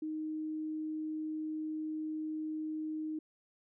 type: tone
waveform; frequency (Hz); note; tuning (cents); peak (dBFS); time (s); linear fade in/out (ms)
sine; 311.1; D#4; 0; -35; 0.02-3.19; 5
effects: none